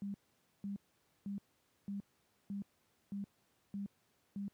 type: tone bursts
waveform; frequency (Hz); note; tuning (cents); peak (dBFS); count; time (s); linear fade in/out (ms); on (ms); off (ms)
sine; 200; G3; +35; -38; 8; 0.02-4.48; 0; 120; 500
effects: pink hiss -75 dBFS RMS until 4.53 s + high-pass 100 Hz 12 dB/octave